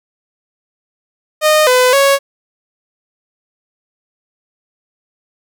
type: tone with pitch steps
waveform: sawtooth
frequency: 615 / 504 / 554 Hz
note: D#5 / B4 / C#5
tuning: -20 / +35 / -1 cents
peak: -4 dBFS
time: 1.41-2.19 s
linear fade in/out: 50 ms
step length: 260 ms
effects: none